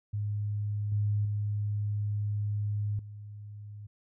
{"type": "tone with level steps", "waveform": "sine", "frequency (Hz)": 103.83, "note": "G#2", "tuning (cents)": 0, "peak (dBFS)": [-29, -25, -28, -41], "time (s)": [0.13, 3.87], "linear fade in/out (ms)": 10, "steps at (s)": [0.92, 1.25, 2.99], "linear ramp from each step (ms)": 2, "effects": []}